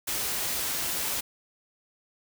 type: noise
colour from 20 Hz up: white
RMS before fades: -30 dBFS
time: 0.07-1.21 s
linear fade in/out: 10 ms
effects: none